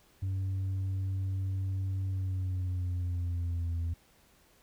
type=tone with pitch glide; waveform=sine; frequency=95.6 to 84.19 Hz; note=G2 to E2; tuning=-43 to +37 cents; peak=-27 dBFS; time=0.22-3.94 s; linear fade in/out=10 ms; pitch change=-220 cents; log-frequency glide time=2.06-3.76 s; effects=tanh soft clip ceiling -29 dBFS + pink hiss -64 dBFS RMS until 4.62 s